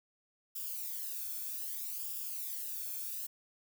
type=noise with flanger; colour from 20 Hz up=violet; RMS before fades=-40 dBFS; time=0.55-3.27 s; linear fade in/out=10 ms; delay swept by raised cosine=0.48 to 1.03 ms; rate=0.63 Hz; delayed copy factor=-0.7; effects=none